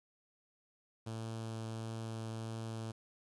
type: tone with notch filter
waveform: sawtooth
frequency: 112.3 Hz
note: A2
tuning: 36 cents sharp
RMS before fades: -42 dBFS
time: 1.06-2.92 s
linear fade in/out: 10 ms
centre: 2000 Hz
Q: 1.8
effects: resampled to 24000 Hz + 11-bit